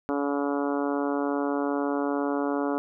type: harmonic tone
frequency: 142.4 Hz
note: C#3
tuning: 47 cents sharp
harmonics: 2 / 3 / 4 / 5 / 6 / 7 / 8 / 9 / 10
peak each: -27 / -31 / -33 / -35 / -37 / -38 / -39 / -40 / -41 dBFS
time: 0.09-2.78 s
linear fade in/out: 0 ms
effects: none